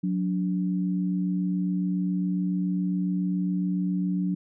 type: tone pair together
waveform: sine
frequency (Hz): 182.5 / 289.7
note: F#3 / D4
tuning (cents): -24 / -24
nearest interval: minor sixth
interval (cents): 800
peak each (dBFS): -24 / -31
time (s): 0.03-4.35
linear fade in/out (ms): 10
effects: none